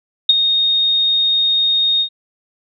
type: tone with ADSR envelope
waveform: sine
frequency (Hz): 3708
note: A#7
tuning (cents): -10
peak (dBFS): -4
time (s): 0.29-2.09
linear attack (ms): 5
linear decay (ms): 27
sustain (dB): -8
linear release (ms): 85
effects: none